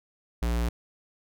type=tone; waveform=square; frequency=58.6 Hz; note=A#1; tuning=10 cents sharp; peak=-25 dBFS; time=0.42-0.69 s; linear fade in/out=5 ms; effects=none